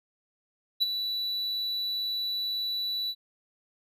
triangle tone with ADSR envelope, 3951 Hz, B7, in tune, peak -18 dBFS, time 0.8-3.15 s, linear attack 24 ms, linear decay 21 ms, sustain -9 dB, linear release 55 ms, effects none

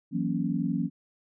sine chord, F# dominant seventh, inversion third, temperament equal with one note detuned, 164.81 / 185 / 235.8 / 277.2 Hz, E3 / F#3 / A#3 / C#4, 0 / 0 / +20 / 0 cents, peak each -31 dBFS, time 0.11-0.9 s, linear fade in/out 50 ms, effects none

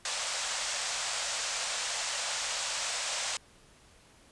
white band-pass noise, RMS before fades -34 dBFS, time 0.05-3.37 s, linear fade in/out 2 ms, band 520 to 8300 Hz, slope 48 dB/octave, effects pink hiss -59 dBFS RMS until 4.31 s + resampled to 24000 Hz

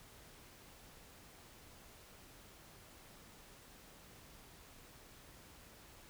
silence, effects pink hiss -59 dBFS RMS until 6.09 s

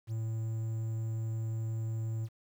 triangle tone with quantisation, 111.8 Hz, A2, 28 cents sharp, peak -30 dBFS, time 0.07-2.29 s, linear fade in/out 50 ms, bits 10, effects none

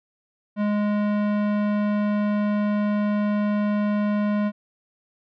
sine tone with tanh clipping, 207.7 Hz, G#3, in tune, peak -22 dBFS, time 0.56-4.52 s, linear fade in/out 50 ms, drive 18 dB, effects none

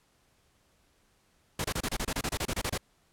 pink noise bursts, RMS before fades -31 dBFS, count 15, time 1.59-2.778 s, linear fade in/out 5 ms, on 54 ms, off 27 ms, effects pink hiss -68 dBFS RMS until 3.12 s + low-pass 12000 Hz 12 dB/octave

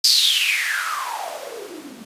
blue noise with band-pass filter sweep, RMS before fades -22 dBFS, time 0.04-2.05 s, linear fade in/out 5 ms, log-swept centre 5000 to 210 Hz, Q 8.7, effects resampled to 32000 Hz

